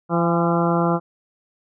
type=harmonic tone with a mistuned harmonic; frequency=170.4 Hz; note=F3; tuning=42 cents flat; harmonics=1 / 2 / 3 / 4 / 5 / 6 / 7 / 8; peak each=-20 / -23 / -25 / -26 / -27 / -28 / -28 / -29 dBFS; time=0.09-1 s; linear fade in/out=50 ms; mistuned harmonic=5; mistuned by=-43 cents; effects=none